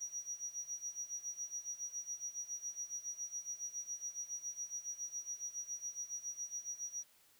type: tone with tremolo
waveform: sine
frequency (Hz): 5780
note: F#8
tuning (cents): -41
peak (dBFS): -38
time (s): 0-7.04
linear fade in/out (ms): 20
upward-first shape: sine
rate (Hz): 7.2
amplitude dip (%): 85
effects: white hiss -68 dBFS RMS until 7.39 s